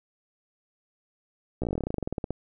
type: slowing click train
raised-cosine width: 2 ms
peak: -16 dBFS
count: 21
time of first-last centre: 1.62-2.306 s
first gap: 15 ms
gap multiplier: 1.08
effects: none